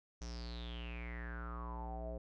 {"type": "tone with low-pass filter sweep", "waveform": "square", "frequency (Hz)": 59, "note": "A#1", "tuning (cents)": 22, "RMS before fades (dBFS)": -44, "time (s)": [0.21, 2.18], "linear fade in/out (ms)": 5, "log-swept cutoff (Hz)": [6000, 570], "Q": 9.8, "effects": []}